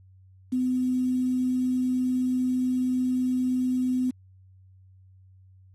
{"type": "tone with quantisation", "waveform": "sine", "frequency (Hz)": 253.5, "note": "B3", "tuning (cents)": 45, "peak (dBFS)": -22, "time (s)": [0.52, 4.11], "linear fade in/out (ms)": 10, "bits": 8, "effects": ["added 94 Hz sine -51 dBFS peak until 5.74 s", "AAC 32 kbps"]}